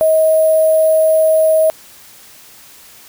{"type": "tone with sample-and-hold", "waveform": "sine", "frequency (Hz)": 633, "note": "D#5", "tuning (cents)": 30, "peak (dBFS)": -8, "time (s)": [0.01, 1.7], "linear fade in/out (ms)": 0, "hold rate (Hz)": 11025, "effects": ["white hiss -41 dBFS RMS until 3.08 s"]}